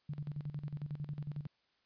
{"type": "tone with tremolo", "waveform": "sine", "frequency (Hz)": 146.83, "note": "D3", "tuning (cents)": 0, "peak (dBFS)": -36, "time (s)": [0.09, 1.47], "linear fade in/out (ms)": 5, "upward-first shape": "square", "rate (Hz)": 11, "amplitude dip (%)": 75, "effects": ["white hiss -75 dBFS RMS until 1.85 s", "resampled to 11025 Hz"]}